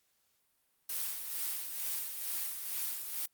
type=noise with tremolo; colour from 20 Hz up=blue; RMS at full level=-35 dBFS; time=0.89-3.26 s; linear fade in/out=5 ms; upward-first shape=sine; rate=2.2 Hz; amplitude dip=50%; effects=white hiss -75 dBFS RMS until 3.33 s + Opus 48 kbps